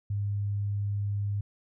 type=tone; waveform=sine; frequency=101.6 Hz; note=G#2; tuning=38 cents flat; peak=-27 dBFS; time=0.1-1.41 s; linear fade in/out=5 ms; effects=none